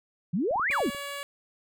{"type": "exponential two-way sweep", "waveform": "sine", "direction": "up then down", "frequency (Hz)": [154.1, 2477, 196.1], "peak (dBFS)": -24, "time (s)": [0.33, 0.9], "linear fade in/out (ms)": 10, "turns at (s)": 0.71}
{"type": "clicks", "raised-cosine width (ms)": 2, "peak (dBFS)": -32, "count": 8, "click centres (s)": [0.51, 0.558, 0.597, 0.702, 0.805, 0.863, 0.901, 0.948]}
{"type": "tone", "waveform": "10% pulse", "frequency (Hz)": 566, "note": "C#5", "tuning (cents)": 36, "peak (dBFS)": -26, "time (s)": [0.71, 1.23], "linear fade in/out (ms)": 0}
{"effects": []}